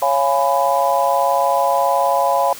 sine chord, C# dominant seventh, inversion none, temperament just, 554.4 / 693 / 831.5 / 997.9 Hz, C#5 / E#5 / G#5 / B5, 0 / -14 / +2 / +18 cents, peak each -19 dBFS, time 0.02-2.53 s, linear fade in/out 2 ms, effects white hiss -35 dBFS RMS until 2.59 s

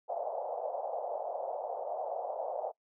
white band-pass noise, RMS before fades -37 dBFS, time 0.08-2.72 s, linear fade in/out 20 ms, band 530 to 770 Hz, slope 48 dB/octave, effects noise-tail reverb RT60 0.1 s tail -23 dB re dry

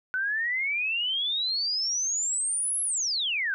sine exponential two-way sweep, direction up then down, 1488 to 11175 to 1488 Hz, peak -25 dBFS, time 0.14-3.54 s, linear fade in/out 0 ms, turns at 2.82 s, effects none

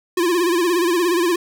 square tone with vibrato, 348.3 Hz, F4, 5 cents flat, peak -16 dBFS, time 0.17-1.36 s, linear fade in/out 5 ms, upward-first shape sine, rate 17 Hz, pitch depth 90 cents each way, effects none

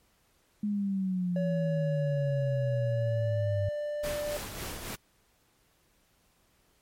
sine exponential sweep, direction down, 210 to 98 Hz, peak -27 dBFS, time 0.63-3.69 s, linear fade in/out 5 ms
triangle tone with pitch glide, 565 to 591.4 Hz, C#5 to D5, +33 to +12 cents, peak -29 dBFS, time 1.36-4.37 s, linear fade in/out 2 ms, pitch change +79 cents, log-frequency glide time 2.84-3.51 s
pink noise with tremolo, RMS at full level -37 dBFS, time 4.03-4.96 s, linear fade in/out 10 ms, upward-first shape sine, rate 3.6 Hz, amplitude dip 40%
effects pink hiss -68 dBFS RMS until 6.81 s + MP3 64 kbps

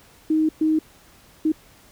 sine tone bursts at uneven times, 313.3 Hz, D#4, 12 cents sharp, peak -16 dBFS, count 3, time 0.3-0.49 / 0.61-0.79 / 1.45-1.52 s, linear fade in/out 5 ms, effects pink hiss -52 dBFS RMS until 1.91 s

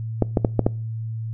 clicks, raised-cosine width 2 ms, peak -3 dBFS, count 5, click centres 0.223 / 0.372 / 0.448 / 0.593 / 0.665 s, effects noise-tail reverb RT60 0.4 s tail -23 dB re dry + added 112 Hz sine -26 dBFS peak until 1.33 s

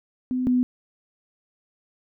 sine tone pair in turn, 253.5 / 249.9 Hz, B3 / B3, +45 / +21 cents, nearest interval unison, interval 24 cents, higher first, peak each -22 / -17 dBFS, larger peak second, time 0.31-0.47 / 0.47-0.63 s, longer neither, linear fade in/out 0 ms, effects none

